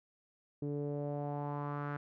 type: tone with low-pass filter sweep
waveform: sawtooth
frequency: 144.9 Hz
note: D3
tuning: 23 cents flat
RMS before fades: -38 dBFS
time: 0.62-1.97 s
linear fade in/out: 5 ms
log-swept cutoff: 370 to 1500 Hz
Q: 3.2
effects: none